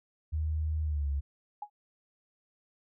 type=tone with pitch glide; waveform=sine; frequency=77.78 to 70.1 Hz; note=D#2 to C#2; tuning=0 to +20 cents; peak=-28 dBFS; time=0.32-1.21 s; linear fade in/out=20 ms; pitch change=-180 cents; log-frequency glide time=0.83-1.09 s
type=tone with exponential decay; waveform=sine; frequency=830.6 Hz; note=G#5; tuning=in tune; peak=-32 dBFS; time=1.62-1.7 s; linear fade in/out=5 ms; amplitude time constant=16 ms
effects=none